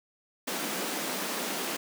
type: high-pass noise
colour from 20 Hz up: pink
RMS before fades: -33 dBFS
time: 0.47-1.77 s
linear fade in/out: 10 ms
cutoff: 190 Hz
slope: 48 dB/octave
effects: none